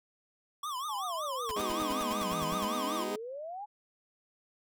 square tone with vibrato, 1109 Hz, C#6, in tune, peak -35 dBFS, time 0.63-3.04 s, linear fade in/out 5 ms, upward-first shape triangle, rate 5.3 Hz, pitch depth 220 cents each way
sine exponential two-way sweep, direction down then up, 896 to 155.56 to 854 Hz, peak -38 dBFS, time 0.88-3.66 s, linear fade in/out 20 ms, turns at 2.44 s
pink noise bursts, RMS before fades -41 dBFS, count 12, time 1.49-2.647 s, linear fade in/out 0 ms, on 24 ms, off 79 ms
15% pulse chord, G# minor, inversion none, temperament just, 207.7 / 249.2 / 311.5 Hz, G#3 / B3 / D#4, 0 / +16 / +2 cents, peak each -33 dBFS, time 1.56-3.16 s, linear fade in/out 5 ms
effects none

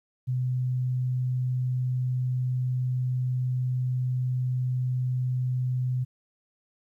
sine tone, 126.7 Hz, B2, 45 cents sharp, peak -24 dBFS, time 0.27-6.05 s, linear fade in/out 20 ms, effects 11-bit

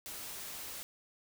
white noise, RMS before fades -44 dBFS, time 0.06-0.83 s, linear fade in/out 0 ms, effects none

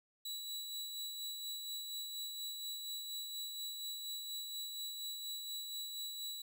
sawtooth tone with tremolo, 3928 Hz, B7, 10 cents flat, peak -37 dBFS, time 0.25-6.42 s, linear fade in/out 5 ms, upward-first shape sine, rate 4.2 Hz, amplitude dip 35%, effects none

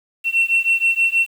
sine beating tone pair, 2708 / 2714.3 Hz, E7 / F7, +46 / -50 cents, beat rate 6.3 Hz, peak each -16 dBFS, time 0.24-1.27 s, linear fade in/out 50 ms, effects tanh soft clip ceiling -10 dBFS + 7-bit

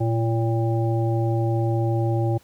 harmonic tone with a mistuned harmonic, 113.7 Hz, A#2, 43 cents flat, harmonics 1 / 3 / 5 / 7, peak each -20 / -26 / -31 / -31 dBFS, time 0-2.38 s, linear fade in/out 10 ms, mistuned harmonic 1, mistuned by +35 cents, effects pink hiss -56 dBFS RMS until 2.43 s + high-pass 60 Hz 12 dB/octave

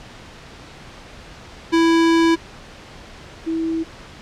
square / sine tone pair in turn, 330.5 / 325.8 Hz, E4 / E4, +5 / -20 cents, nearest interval unison, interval 25 cents, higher first, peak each -13 / -19 dBFS, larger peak first, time 1.72-2.36 / 3.46-3.84 s, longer first, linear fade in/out 20 ms, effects pink hiss -40 dBFS RMS until 4.21 s + low-pass 5000 Hz 12 dB/octave

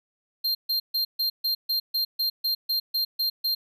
square tone bursts, 4186 Hz, C8, in tune, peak -23 dBFS, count 13, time 0.44-3.55 s, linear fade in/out 10 ms, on 110 ms, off 140 ms, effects none

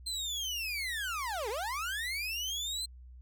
30% pulse linear two-way sweep, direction down then up, 4157 to 392 to 4157 Hz, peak -31 dBFS, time 0.06-2.86 s, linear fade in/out 10 ms, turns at 1.49 s, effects added 62 Hz sine -48 dBFS peak until 3.21 s

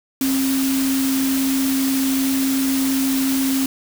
sine tone in noise, 267.7 Hz, C4, 40 cents sharp, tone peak -17 dBFS, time 0.21-3.66 s, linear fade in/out 2 ms, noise white, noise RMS -26 dBFS, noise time 0.21-3.66 s, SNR +6 dB, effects none

